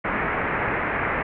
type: low-pass noise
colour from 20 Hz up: white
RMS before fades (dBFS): -25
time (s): 0.04-1.23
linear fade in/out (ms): 10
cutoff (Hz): 2200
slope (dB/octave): 48
effects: none